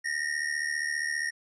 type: ring-modulated tone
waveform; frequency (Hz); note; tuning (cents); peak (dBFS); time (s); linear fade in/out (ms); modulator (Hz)
square; 1859; A#6; -5; -26; 0.04-1.31; 20; 37.5
effects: resampled to 22050 Hz